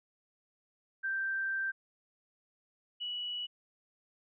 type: tone pair in turn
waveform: sine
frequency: 1568 / 2939 Hz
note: G6 / F#7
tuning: 0 / -12 cents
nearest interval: major seventh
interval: 1088 cents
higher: second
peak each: -31 / -35 dBFS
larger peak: first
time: 1.03-1.72 / 3-3.47 s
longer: first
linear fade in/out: 20 ms
effects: none